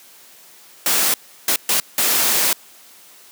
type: noise bursts at uneven times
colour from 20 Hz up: white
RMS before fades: -17 dBFS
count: 4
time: 0.86-1.14 / 1.48-1.56 / 1.69-1.8 / 1.98-2.53 s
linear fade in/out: 2 ms
effects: white hiss -46 dBFS RMS until 3.31 s + high-pass 200 Hz 12 dB/octave